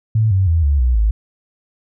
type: tone with pitch steps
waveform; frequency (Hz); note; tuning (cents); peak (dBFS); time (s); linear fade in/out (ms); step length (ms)
sine; 110 / 95.21 / 82.41 / 71.33 / 61.74 / 53.43; A2 / G2 / E2 / D2 / B1 / G#1; 0 / -50 / 0 / -50 / 0 / +50; -11; 0.15-1.11; 5; 160
effects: none